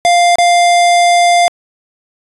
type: tone with dropouts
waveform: square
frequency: 698.5 Hz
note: F5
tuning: in tune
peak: -7 dBFS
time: 0.05-1.48 s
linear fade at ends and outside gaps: 0 ms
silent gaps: 0.356-0.385 s
effects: resampled to 24000 Hz